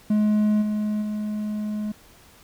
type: tone with level steps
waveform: triangle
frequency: 211.5 Hz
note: G#3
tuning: 32 cents sharp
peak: -15 / -20 / -23 dBFS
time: 0.1-1.92 s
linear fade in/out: 5 ms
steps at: 0.61 / 1.01 s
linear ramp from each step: 20 ms
effects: pink hiss -52 dBFS RMS until 2.43 s